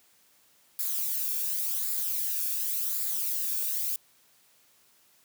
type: noise with flanger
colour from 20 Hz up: violet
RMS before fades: -30 dBFS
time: 0.79-3.96 s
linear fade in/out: 2 ms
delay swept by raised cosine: 0.33 to 1.01 ms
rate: 0.9 Hz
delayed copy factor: -0.5
effects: white hiss -63 dBFS RMS until 5.24 s + high-pass 80 Hz 12 dB/octave